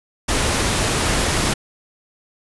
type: noise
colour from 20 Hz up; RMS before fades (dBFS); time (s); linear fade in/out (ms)
pink; -19; 0.28-1.54; 10
effects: resampled to 24000 Hz